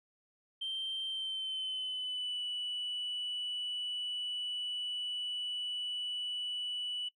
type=tone with pitch glide; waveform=sine; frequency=3136 to 2960 Hz; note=G7 to F#7; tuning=0 to 0 cents; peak=-33 dBFS; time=0.61-7.09 s; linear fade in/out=10 ms; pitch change=-100 cents; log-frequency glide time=1.06-2.43 s; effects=noise-tail reverb RT60 0.1 s tail -22 dB re dry + tanh soft clip ceiling -32 dBFS